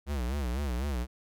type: tone with vibrato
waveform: square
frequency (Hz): 65.9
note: C2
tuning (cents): +13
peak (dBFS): -30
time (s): 0.06-1.07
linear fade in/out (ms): 50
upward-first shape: sine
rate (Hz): 4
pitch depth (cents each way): 190
effects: none